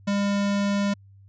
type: tone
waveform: square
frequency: 201.2 Hz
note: G3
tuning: 45 cents sharp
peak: -22 dBFS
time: 0.07-0.94 s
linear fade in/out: 10 ms
effects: added 98 Hz sine -48 dBFS peak until 1.28 s + resampled to 16000 Hz